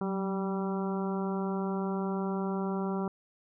harmonic tone with a mistuned harmonic, 194.3 Hz, G3, 15 cents flat, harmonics 1 / 2 / 3 / 4 / 5 / 6 / 7, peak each -31 / -35 / -43 / -41 / -42 / -45 / -45 dBFS, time 0.01-3.08 s, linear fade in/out 2 ms, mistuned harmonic 1, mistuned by -45 cents, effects none

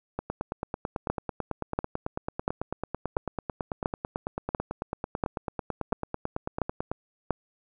two click trains, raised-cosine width 1 ms, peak -11 / -16 dBFS, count 10 / 62, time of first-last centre 1.1-7.307 / 0.19-6.915 s, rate 1.45 / 9.07 Hz, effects none

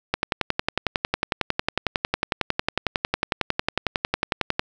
click train, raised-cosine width 0.3 ms, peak -4 dBFS, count 50, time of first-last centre 0.14-4.595 s, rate 11 Hz, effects none

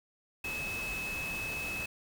sine tone in noise, 2586 Hz, E7, 34 cents flat, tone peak -35 dBFS, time 0.44-1.86 s, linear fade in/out 5 ms, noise pink, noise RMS -42 dBFS, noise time 0.44-1.86 s, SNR +4 dB, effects none

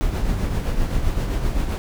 brown noise with tremolo, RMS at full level -19 dBFS, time 0.01-1.78 s, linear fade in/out 0 ms, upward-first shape triangle, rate 7.7 Hz, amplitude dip 50%, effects none

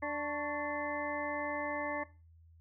harmonic tone with a mistuned harmonic, 293.7 Hz, D4, in tune, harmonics 1 / 2 / 3 / 4 / 6 / 7, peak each -41 / -38 / -41 / -42 / -42 / -42 dBFS, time 0.02-2.04 s, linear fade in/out 10 ms, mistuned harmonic 4, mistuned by -89 cents, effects noise-tail reverb RT60 0.3 s tail -17 dB re dry + added 82 Hz sine -57 dBFS peak until 2.6 s

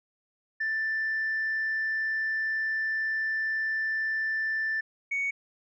sine tone pair in turn, 1769 / 2229 Hz, A6 / C#7, +9 / +9 cents, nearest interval major third, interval 400 cents, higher second, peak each -25 dBFS, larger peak neither, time 0.6-4.81 / 5.11-5.31 s, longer first, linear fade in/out 10 ms, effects tanh soft clip ceiling -23 dBFS

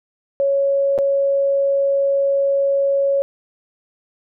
sine tone with dropouts, 554.4 Hz, C#5, in tune, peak -14 dBFS, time 0.4-3.22 s, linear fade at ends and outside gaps 0 ms, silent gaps 0.979-0.987 s, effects none

